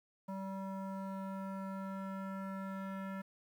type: tone with low-pass filter sweep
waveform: square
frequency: 193 Hz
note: G3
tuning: 27 cents flat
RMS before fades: -42 dBFS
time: 0.28-3.22 s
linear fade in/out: 10 ms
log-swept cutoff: 990 to 1600 Hz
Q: 2.5
effects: 11-bit

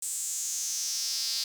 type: tone with high-pass filter sweep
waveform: square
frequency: 122 Hz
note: B2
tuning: 21 cents flat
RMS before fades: -32 dBFS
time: 0.02-1.44 s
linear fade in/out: 5 ms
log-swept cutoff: 8100 to 4600 Hz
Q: 4.8
effects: none

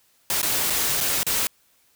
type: noise with dropouts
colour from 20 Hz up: white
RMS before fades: -23 dBFS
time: 0.3-1.47 s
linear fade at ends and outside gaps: 1 ms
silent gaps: 0.416-0.429 / 0.7-0.704 / 1.005-1.009 / 1.231-1.266 s
effects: white hiss -62 dBFS RMS until 1.95 s

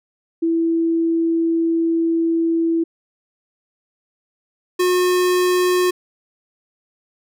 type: tone pair in turn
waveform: sine / square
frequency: 330.7 / 361.7 Hz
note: E4 / F#4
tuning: +6 / -39 cents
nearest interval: major second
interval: 155 cents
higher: second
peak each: -15 / -15 dBFS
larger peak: neither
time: 0.42-2.84 / 4.79-5.91 s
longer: first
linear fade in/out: 10 ms
effects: none

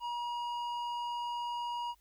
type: tone with low-pass filter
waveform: square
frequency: 956 Hz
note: A#5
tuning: 43 cents sharp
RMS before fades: -37 dBFS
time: 0-1.95 s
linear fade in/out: 50 ms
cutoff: 3500 Hz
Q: 0.68
effects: added 50 Hz sine -68 dBFS peak until 2 s + white hiss -72 dBFS RMS until 2 s

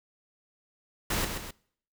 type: noise with echo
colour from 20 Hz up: pink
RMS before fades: -29 dBFS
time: 1.1-1.25 s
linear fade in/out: 5 ms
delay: 130 ms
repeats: 2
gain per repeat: -6 dB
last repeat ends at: 1.51 s
effects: noise-tail reverb RT60 0.6 s tail -23 dB re dry

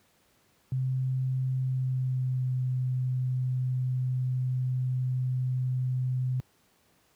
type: tone with pitch glide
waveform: sine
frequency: 130 to 127.69 Hz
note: C3 to C3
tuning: -11 to -42 cents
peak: -25 dBFS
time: 0.72-6.4 s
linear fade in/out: 0 ms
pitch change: -31 cents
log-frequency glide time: 1.59-2.58 s
effects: pink hiss -66 dBFS RMS until 7.15 s + high-pass 80 Hz 12 dB/octave

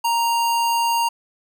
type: tone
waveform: square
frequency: 932.3 Hz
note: A#5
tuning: in tune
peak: -18 dBFS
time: 0.04-1.09 s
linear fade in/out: 10 ms
effects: none

